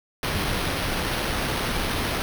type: noise with sample-and-hold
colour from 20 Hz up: pink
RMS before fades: -26 dBFS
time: 0.23-2.22 s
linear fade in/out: 0 ms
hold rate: 7350 Hz
effects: none